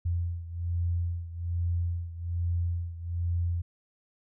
sine beating tone pair, 85.8 / 87 Hz, F2 / F2, -30 / -6 cents, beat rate 1.2 Hz, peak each -29 / -33 dBFS, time 0.05-3.62 s, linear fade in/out 10 ms, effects none

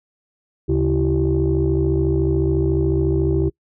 sine tone cluster, 74.5 / 138.7 / 332 / 386 Hz, D2 / C#3 / E4 / G4, +25 / +1 / +12 / -27 cents, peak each -20 dBFS, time 0.68-3.5 s, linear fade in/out 20 ms, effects noise-tail reverb RT60 0.1 s tail -25 dB re dry + tanh soft clip ceiling -9 dBFS

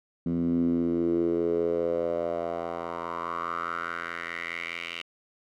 10% pulse tone with band-pass filter sweep, 84.8 Hz, E2, 50 cents sharp, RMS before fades -29 dBFS, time 0.26-5.02 s, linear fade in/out 5 ms, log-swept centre 210 to 2700 Hz, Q 4.7, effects none

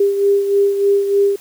sine beating tone pair, 399.7 / 403 Hz, G4 / G4, +34 / +48 cents, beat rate 3.3 Hz, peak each -12 / -20 dBFS, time 0-1.36 s, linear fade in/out 5 ms, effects white hiss -43 dBFS RMS until 1.4 s

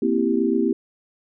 sine chord, C dominant seventh, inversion third, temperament equal with one note detuned, 233.9 / 261.6 / 329.6 / 392 Hz, Bb3 / C4 / E4 / G4, +6 / 0 / 0 / 0 cents, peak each -23 dBFS, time 0.02-0.73 s, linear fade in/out 5 ms, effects none

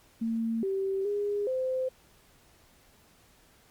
sine tone with pitch steps, 227.1 / 387.5 / 409.6 / 517 Hz, A#3 / G4 / G#4 / C5, -45 / -20 / -24 / -21 cents, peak -27 dBFS, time 0.21-1.89 s, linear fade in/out 10 ms, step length 420 ms, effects pink hiss -61 dBFS RMS until 3.7 s + Opus 48 kbps

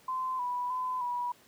sine tone with pitch steps, 1031 / 984 / 1014 / 974 Hz, C6 / B5 / B5 / B5, -26 / -7 / +45 / -24 cents, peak -30 dBFS, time 0.08-1.32 s, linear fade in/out 5 ms, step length 310 ms, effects pink hiss -60 dBFS RMS until 1.47 s + high-pass 150 Hz 12 dB/octave

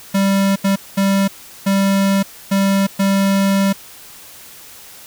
square tone bursts at uneven times, 196 Hz, G3, in tune, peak -13 dBFS, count 6, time 0.14-0.56 / 0.64-0.76 / 0.97-1.28 / 1.66-2.23 / 2.51-2.87 / 2.99-3.73 s, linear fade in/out 10 ms, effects white hiss -39 dBFS RMS until 5.06 s

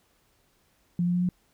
sine tone with pitch steps, 174.61 / 176.33 / 178.07 / 179.83 Hz, F3 / F3 / F3 / F#3, 0 / +17 / +34 / -49 cents, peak -22 dBFS, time 0.99-1.29 s, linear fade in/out 2 ms, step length 75 ms, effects pink hiss -67 dBFS RMS until 1.53 s

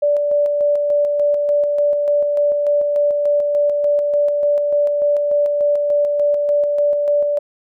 sine tone with tremolo, 583 Hz, D5, 13 cents flat, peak -12 dBFS, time 0.02-7.39 s, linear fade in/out 10 ms, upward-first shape square, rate 3.4 Hz, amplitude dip 30%, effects none

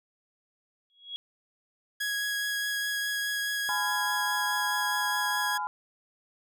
sine tone with exponential growth, 3322 Hz, G#7, in tune, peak -31 dBFS, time 0.9-1.16 s, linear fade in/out 0 ms, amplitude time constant 56 ms
sawtooth tone with vibrato, 1661.2 Hz, G#6, in tune, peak -25 dBFS, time 2-5.58 s, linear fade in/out 10 ms, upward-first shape triangle, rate 4.8 Hz, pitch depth 10 cents each way
sine chord, F diminished, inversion first, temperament just, 838.1 / 1005.8 / 1396.9 Hz, Ab5 / Cb6 / F6, +16 / +31 / 0 cents, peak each -33 / -32 / -38 dBFS, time 3.69-5.67 s, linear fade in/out 0 ms
effects none

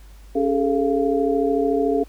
sine tone cluster, 278.7 / 408 / 441.6 / 689 Hz, C#4 / G#4 / A4 / F5, +9 / -31 / +6 / -24 cents, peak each -22 / -23 / -21 / -26 dBFS, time 0.35-2.04 s, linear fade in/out 10 ms, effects added 50 Hz sine -41 dBFS peak until 2.08 s + pink hiss -54 dBFS RMS until 2.08 s

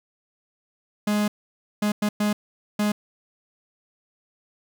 45% pulse tone bursts at uneven times, 208.8 Hz, G#3, 10 cents sharp, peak -20 dBFS, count 5, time 1.07-1.28 / 1.82-1.92 / 2.02-2.09 / 2.2-2.33 / 2.79-2.92 s, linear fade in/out 5 ms, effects none

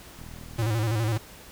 click train, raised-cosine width 5 ms, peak -31 dBFS, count 20, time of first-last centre 0.19-0.659 s, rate 40.5 Hz
square tone with vibrato, 111.3 Hz, A2, 20 cents sharp, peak -24 dBFS, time 0.58-1.18 s, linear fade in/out 10 ms, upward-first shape square, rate 12 Hz, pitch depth 76 cents each way
effects pink hiss -47 dBFS RMS until 1.51 s

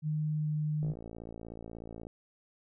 sine tone with pitch glide, 153.1 to 151.95 Hz, D#3 to D#3, -28 to -41 cents, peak -29 dBFS, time 0.02-0.95 s, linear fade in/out 50 ms, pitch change -13 cents, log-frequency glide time 0.33-0.5 s
click train, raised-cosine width 2 ms, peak -31 dBFS, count 71, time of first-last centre 0.83-2.069 s, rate 56.5 Hz
effects none

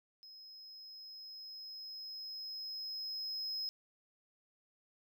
triangle tone with level ramp, 5120 Hz, D#8, 49 cents sharp, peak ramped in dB -51 to -35 dBFS, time 0.23-3.69 s, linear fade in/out 0 ms, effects none

